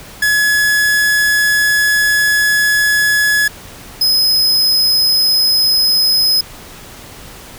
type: tone pair in turn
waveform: 45% pulse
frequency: 1695 / 5079 Hz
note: G#6 / D#8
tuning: +35 / +35 cents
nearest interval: octave + perfect fifth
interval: 1900 cents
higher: second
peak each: -10 dBFS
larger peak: neither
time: 0.22-3.48 / 4.01-6.41 s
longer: first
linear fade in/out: 5 ms
effects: pink hiss -35 dBFS RMS until 7.58 s